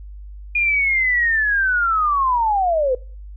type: linear sweep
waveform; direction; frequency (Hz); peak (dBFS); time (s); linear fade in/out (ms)
sine; down; 2444 to 487.8; -15; 0.55-2.95; 5
effects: noise-tail reverb RT60 0.4 s tail -22 dB re dry + added 50 Hz sine -33 dBFS peak until 3.36 s